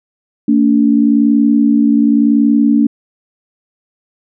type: tone pair together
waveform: sine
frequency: 226 / 286.9 Hz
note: A3 / D4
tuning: +47 / -40 cents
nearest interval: major third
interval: 413 cents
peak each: -10 dBFS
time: 0.48-2.87 s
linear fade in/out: 5 ms
effects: none